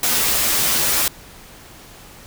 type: noise with comb filter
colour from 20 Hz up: white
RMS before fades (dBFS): -18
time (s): 0.03-1.08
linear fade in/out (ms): 2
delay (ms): 11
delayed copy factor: -0.9
effects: pink hiss -42 dBFS RMS until 2.26 s